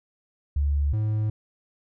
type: tone pair in turn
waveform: sine / triangle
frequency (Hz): 71.7 / 107.63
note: D2 / A2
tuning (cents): -41 / -38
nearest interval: perfect fifth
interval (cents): 703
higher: second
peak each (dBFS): -20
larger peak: neither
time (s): 0.56-0.93 / 0.93-1.3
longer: neither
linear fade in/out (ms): 5
effects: none